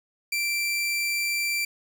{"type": "tone", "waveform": "sawtooth", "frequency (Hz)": 2349, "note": "D7", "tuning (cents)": 0, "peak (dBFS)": -21, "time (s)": [0.32, 1.65], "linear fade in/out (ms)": 5, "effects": ["9-bit"]}